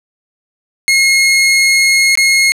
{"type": "tone with dropouts", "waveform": "sawtooth", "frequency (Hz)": 2158, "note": "C#7", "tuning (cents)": -47, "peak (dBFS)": -4, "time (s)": [0.88, 2.52], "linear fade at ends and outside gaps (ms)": 0, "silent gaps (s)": [2.154, 2.174], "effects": ["low-pass 11000 Hz 12 dB/octave"]}